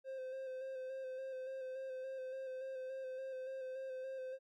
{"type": "tone with vibrato", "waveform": "triangle", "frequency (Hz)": 523.3, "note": "C5", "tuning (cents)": 0, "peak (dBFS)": -40, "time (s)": [0.04, 4.39], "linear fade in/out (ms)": 50, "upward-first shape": "square", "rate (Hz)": 3.5, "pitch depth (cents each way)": 22, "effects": []}